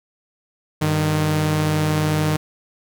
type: tone pair together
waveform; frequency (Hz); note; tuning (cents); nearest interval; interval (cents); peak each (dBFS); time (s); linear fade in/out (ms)
sawtooth; 98 / 153.63; G2 / D#3; 0 / -22; minor sixth; 778; -21 / -14; 0.81-2.37; 10
effects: none